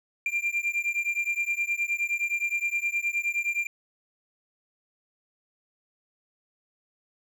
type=beating tone pair; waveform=triangle; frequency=2378 / 2387.6 Hz; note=D7 / D7; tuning=+21 / +28 cents; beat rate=9.6 Hz; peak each=-27 dBFS; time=0.26-3.67 s; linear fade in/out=2 ms; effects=none